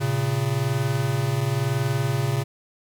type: tone pair together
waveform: square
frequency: 115.7 / 136.64 Hz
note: A#2 / C#3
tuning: -13 / -25 cents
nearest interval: minor third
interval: 288 cents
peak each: -26 / -24 dBFS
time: 0-2.44 s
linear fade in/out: 20 ms
effects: 10-bit